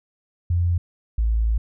sine tone pair in turn, 87 / 55.46 Hz, F2 / A1, -6 / +14 cents, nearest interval minor sixth, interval 780 cents, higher first, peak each -17 dBFS, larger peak neither, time 0.5-0.78 / 1.18-1.58 s, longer second, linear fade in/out 5 ms, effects none

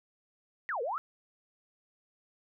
sine exponential two-way sweep, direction down then up, 1975.5 to 440 to 1391 Hz, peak -31 dBFS, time 0.69-0.98 s, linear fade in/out 0 ms, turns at 0.82 s, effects none

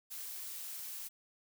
blue noise, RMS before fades -44 dBFS, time 0.1-1.09 s, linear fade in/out 20 ms, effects none

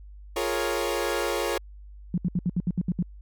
sawtooth chord, Bb minor seventh, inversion second, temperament equal, 349.2 / 415.3 / 466.2 / 554.4 Hz, F4 / Ab4 / Bb4 / Db5, 0 / 0 / 0 / 0 cents, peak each -27 dBFS, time 0.36-1.58 s, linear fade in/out 5 ms
sine tone bursts, 177.1 Hz, F3, 24 cents sharp, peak -21 dBFS, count 9, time 2.14-3.026 s, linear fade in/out 2 ms, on 38 ms, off 68 ms
effects added 50 Hz sine -42 dBFS peak until 3.21 s

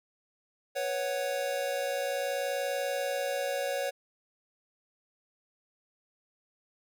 square chord, B suspended second, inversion none, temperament equal, 493.9 / 554.4 / 740 Hz, B4 / C#5 / F#5, 0 / 0 / 0 cents, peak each -38 / -32 / -38 dBFS, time 0.75-3.91 s, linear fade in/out 20 ms, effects none

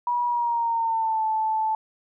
sine tone with pitch glide, 966 to 875.7 Hz, B5 to A5, -39 to -8 cents, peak -21 dBFS, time 0.07-1.75 s, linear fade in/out 2 ms, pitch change -169 cents, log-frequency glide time 0.26-1.24 s, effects none

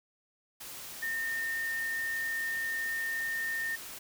sine tone in noise, 1823 Hz, A#6, 39 cents flat, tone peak -31 dBFS, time 1.02-3.76 s, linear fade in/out 10 ms, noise white, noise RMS -44 dBFS, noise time 0.6-3.99 s, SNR +10 dB, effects none

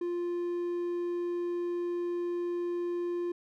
triangle tone, 349.2 Hz, F4, in tune, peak -28 dBFS, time 0.01-3.32 s, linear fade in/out 5 ms, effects none

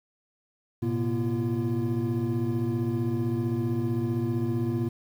triangle tone cluster, 109.8 / 125.3 / 240.2 / 341.7 Hz, A2 / B2 / B3 / F4, -3 / +25 / -48 / -38 cents, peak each -28 dBFS, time 0.82-4.89 s, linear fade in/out 10 ms, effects tanh soft clip ceiling -15 dBFS + 9-bit

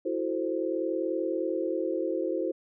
sine chord, F# half-diminished seventh, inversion third, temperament equal, 329.6 / 370 / 440 / 523.3 Hz, E4 / F#4 / A4 / C5, 0 / 0 / 0 / 0 cents, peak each -31 / -32 / -36 / -32 dBFS, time 0.05-2.52 s, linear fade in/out 10 ms, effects none

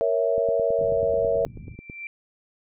sine chord, A# diminished, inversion none, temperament equal, 466.2 / 554.4 / 659.3 Hz, A#4 / C#5 / E5, 0 / 0 / 0 cents, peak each -24 dBFS, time 0.01-1.45 s, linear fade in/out 0 ms
click train, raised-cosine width 3 ms, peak -25 dBFS, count 15, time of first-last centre 0.38-1.898 s, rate 9.22 Hz
white low-pass noise, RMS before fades -40 dBFS, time 0.78-1.76 s, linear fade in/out 10 ms, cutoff 170 Hz, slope 24 dB/octave
sine tone with exponential growth, 2349 Hz, D7, in tune, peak -30 dBFS, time 1.47-2.07 s, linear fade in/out 1 ms, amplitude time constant 130 ms
effects none

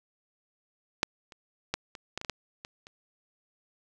clicks, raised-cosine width 0.2 ms, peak -6 / -30 / -11 / -25 / -16 / -21 / -19 / -13 / -23 / -30 dBFS, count 10, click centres 1.031 / 1.322 / 1.74 / 1.952 / 2.176 / 2.214 / 2.248 / 2.297 / 2.649 / 2.869 s, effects none

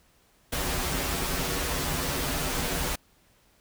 pink noise with comb filter, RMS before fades -29 dBFS, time 0.52-2.96 s, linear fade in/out 10 ms, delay 9.4 ms, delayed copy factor -1, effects pink hiss -63 dBFS RMS until 3.6 s

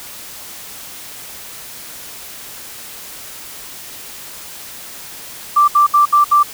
sine tone bursts, 1174.7 Hz, D6, in tune, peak -7 dBFS, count 5, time 5.56-6.432 s, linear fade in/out 10 ms, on 120 ms, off 68 ms, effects white hiss -33 dBFS RMS until 6.53 s

